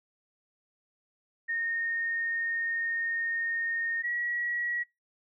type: tone pair in turn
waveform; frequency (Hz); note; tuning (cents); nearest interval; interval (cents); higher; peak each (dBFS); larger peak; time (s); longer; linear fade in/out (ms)
sine; 1843 / 1918.8; A#6 / A#6; -20 / +50; minor second; 70; second; -28; neither; 1.48-4.03 / 4.03-4.84; first; 20
effects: noise-tail reverb RT60 0.2 s tail -25 dB re dry